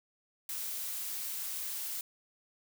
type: noise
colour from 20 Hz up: blue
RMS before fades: -38 dBFS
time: 0.49-2.01 s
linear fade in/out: 2 ms
effects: none